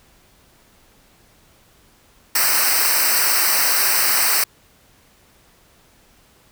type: noise with comb filter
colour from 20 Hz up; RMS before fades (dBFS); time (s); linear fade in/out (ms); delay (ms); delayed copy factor
white; -17; 2.35-4.44; 5; 0.29; -0.95
effects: pink hiss -54 dBFS RMS until 6.51 s